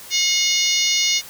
harmonic tone, 722 Hz, F#5, 43 cents flat, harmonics 3 / 4 / 5 / 6 / 7 / 8 / 9, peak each -24 / -24 / -24 / -24 / -24 / -24 / -24 dBFS, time 0.1-1.22 s, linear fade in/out 50 ms, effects white hiss -39 dBFS RMS until 1.29 s

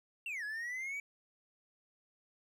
triangle linear two-way sweep, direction down then up, 2794 to 1661.2 to 2302 Hz, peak -36 dBFS, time 0.26-1 s, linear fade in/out 2 ms, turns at 0.44 s, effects none

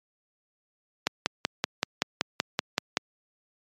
click train, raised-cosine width 0.2 ms, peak -5 dBFS, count 11, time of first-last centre 1.07-2.971 s, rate 5.26 Hz, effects high-pass 150 Hz 12 dB/octave + MP3 96 kbps

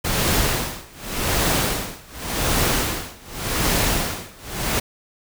pink noise with tremolo, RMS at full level -19 dBFS, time 0.04-4.8 s, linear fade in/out 10 ms, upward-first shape sine, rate 0.87 Hz, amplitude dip 95%, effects none

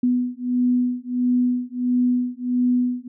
sine beating tone pair, 246.9 / 248.4 Hz, B3 / B3, 0 / +10 cents, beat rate 1.5 Hz, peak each -21 dBFS, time 0.03-3.08 s, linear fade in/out 5 ms, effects none

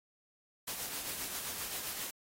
white noise with tremolo, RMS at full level -38 dBFS, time 0.67-2.11 s, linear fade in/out 10 ms, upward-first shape triangle, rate 7.6 Hz, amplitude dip 45%, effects AAC 48 kbps

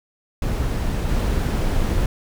brown noise with level steps, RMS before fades -22 / -20 dBFS, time 0.42-2.06 s, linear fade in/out 2 ms, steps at 1.09 s, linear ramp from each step 2 ms, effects none

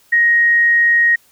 sine tone, 1877 Hz, A#6, 11 cents sharp, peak -9 dBFS, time 0.12-1.16 s, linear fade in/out 10 ms, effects white hiss -53 dBFS RMS until 1.31 s

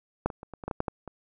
clicks, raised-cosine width 1 ms, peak -11 / -23 / -27 / -26 / -25 / -18 / -17 / -12 / -15 / -25 dBFS, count 10, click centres 0.26 / 0.302 / 0.431 / 0.537 / 0.638 / 0.68 / 0.712 / 0.804 / 0.882 / 1.077 s, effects none

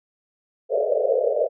white band-pass noise, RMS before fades -21 dBFS, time 0.69-1.49 s, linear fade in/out 50 ms, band 430 to 650 Hz, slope 96 dB/octave, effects none

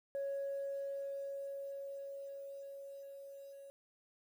sine tone with level ramp, 554.4 Hz, C#5, in tune, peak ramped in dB -34 to -50 dBFS, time 0.15-3.7 s, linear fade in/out 0 ms, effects tanh soft clip ceiling -34 dBFS + 11-bit

